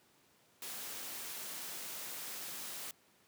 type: noise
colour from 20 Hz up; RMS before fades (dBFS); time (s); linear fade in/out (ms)
white; -44; 0.62-2.91; 2
effects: pink hiss -68 dBFS RMS until 3.27 s + high-pass 150 Hz 12 dB/octave

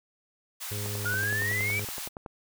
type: high-pass noise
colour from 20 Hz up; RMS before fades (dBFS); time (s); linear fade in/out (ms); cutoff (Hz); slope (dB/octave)
white; -37; 0.6-2.09; 20; 700; 24
type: harmonic tone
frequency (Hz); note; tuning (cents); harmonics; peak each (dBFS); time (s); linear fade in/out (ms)
103.83; G#2; 0; 1 / 2 / 3 / 4 / 5; -33 / -45 / -50 / -42 / -48; 0.71-1.85; 5
type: click train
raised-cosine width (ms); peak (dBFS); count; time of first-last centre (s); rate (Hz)
1; -25; 16; 0.86-2.262; 10.7
type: exponential sweep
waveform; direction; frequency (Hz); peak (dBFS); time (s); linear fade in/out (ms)
sine; up; 1414 to 2349; -27; 1.05-1.8; 10
effects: none

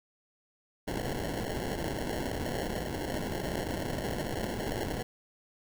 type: noise with sample-and-hold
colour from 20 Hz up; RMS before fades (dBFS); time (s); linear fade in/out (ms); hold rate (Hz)
white; -34; 0.87-5.03; 10; 1225
effects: none

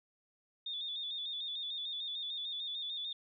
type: tone with vibrato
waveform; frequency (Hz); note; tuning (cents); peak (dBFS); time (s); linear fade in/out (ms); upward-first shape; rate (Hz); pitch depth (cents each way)
sine; 3559; A7; +19; -37; 0.66-3.13; 5; square; 6.7; 50
effects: none

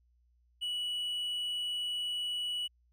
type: tone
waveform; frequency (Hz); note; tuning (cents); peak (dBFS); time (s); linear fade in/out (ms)
triangle; 2942; F#7; -11; -31; 0.61-2.68; 20
effects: added 60 Hz sine -66 dBFS peak until 2.92 s

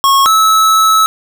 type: tone pair in turn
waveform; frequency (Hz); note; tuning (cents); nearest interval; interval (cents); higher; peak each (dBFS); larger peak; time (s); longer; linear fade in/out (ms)
square; 1094 / 1301; C#6 / E6; -23 / -23; minor third; 300; second; -7; neither; 0.04-0.26 / 0.26-1.06; second; 0
effects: none

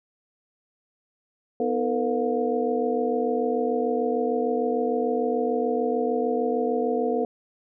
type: tone cluster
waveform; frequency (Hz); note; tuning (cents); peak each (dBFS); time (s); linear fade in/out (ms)
sine; 247.1 / 313.3 / 450.3 / 497 / 712; B3 / D#4 / A4 / B4 / F5; +1 / +12 / +40 / +11 / +33; -28 / -34 / -25 / -28 / -30; 1.6-7.25; 2
effects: none

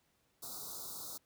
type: band-stop noise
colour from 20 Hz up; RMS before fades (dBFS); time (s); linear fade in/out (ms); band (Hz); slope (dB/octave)
white; -45; 0.42-1.18; 10; 1400 to 3700; 96
effects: pink hiss -75 dBFS RMS until 1.25 s + high-pass 60 Hz 12 dB/octave

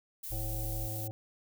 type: noise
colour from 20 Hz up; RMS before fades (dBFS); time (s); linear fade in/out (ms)
violet; -41; 0.23-1.08; 10
type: tone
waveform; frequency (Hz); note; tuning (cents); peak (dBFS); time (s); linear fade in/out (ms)
sine; 39.56; D#1; +30; -36; 0.3-0.87; 10
type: harmonic tone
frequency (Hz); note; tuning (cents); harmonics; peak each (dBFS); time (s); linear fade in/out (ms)
108.6; A2; -22; 1 / 3 / 5 / 7; -37 / -47 / -47 / -50; 0.32-1.11; 0
effects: none

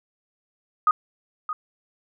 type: tone with echo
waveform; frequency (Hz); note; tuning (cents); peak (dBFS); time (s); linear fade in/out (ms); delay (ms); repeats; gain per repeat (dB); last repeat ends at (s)
sine; 1244.5; D#6; 0; -14; 0.87-0.91; 2; 620; 1; -11; 1.53
effects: none

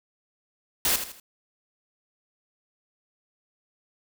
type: noise with echo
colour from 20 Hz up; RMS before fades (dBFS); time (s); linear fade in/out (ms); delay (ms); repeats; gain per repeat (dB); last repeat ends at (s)
white; -23; 0.85-0.96; 2; 80; 3; -9; 1.2
effects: none

